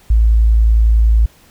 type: tone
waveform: sine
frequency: 55.4 Hz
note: A1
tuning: 13 cents sharp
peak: -7 dBFS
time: 0.1-1.26 s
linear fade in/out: 5 ms
effects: pink hiss -48 dBFS RMS until 1.5 s